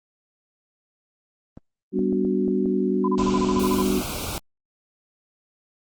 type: clicks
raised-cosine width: 2 ms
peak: -22 dBFS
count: 6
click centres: 1.574 / 1.991 / 2.127 / 2.25 / 2.48 / 2.658 s
type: chord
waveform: sine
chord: G major seventh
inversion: none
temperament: equal with one note detuned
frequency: 196 / 246.9 / 290.8 / 370 Hz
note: G3 / B3 / D4 / F#4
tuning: 0 / 0 / -17 / 0 cents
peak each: -24 / -26 / -27 / -24 dBFS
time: 1.92-4.03 s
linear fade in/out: 50 ms
type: tone bursts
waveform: sine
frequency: 1011 Hz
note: B5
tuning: 40 cents sharp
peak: -24 dBFS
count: 11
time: 3.04-3.82 s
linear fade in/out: 5 ms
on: 40 ms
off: 34 ms
type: band-stop noise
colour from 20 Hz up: pink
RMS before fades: -30 dBFS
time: 3.18-4.38 s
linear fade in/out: 0 ms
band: 1500 to 2200 Hz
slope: 96 dB/octave
effects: Opus 24 kbps